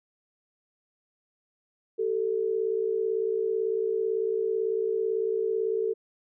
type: tone pair together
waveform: sine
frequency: 385.7 / 443.7 Hz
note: G4 / A4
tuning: -28 / +14 cents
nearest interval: major second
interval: 242 cents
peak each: -29 / -26 dBFS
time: 1.98-5.94 s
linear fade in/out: 20 ms
effects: none